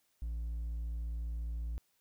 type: tone with hard clipping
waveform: sine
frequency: 57.3 Hz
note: A#1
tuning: 29 cents flat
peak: -36 dBFS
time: 0.22-1.78 s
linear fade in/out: 0 ms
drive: 2 dB
effects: white hiss -75 dBFS RMS until 2 s